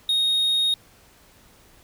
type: tone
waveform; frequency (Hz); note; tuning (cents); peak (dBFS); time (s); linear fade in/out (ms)
triangle; 3729; A#7; 0; -17; 0.09-0.74; 2
effects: pink hiss -54 dBFS RMS until 1.83 s